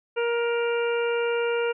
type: harmonic tone with a mistuned harmonic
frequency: 470.8 Hz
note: A#4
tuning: 17 cents sharp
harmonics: 1 / 2 / 3 / 4 / 5 / 6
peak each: -23 / -34 / -32 / -43 / -36 / -36 dBFS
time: 0.16-1.73 s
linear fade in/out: 20 ms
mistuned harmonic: 6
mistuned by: -23 cents
effects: none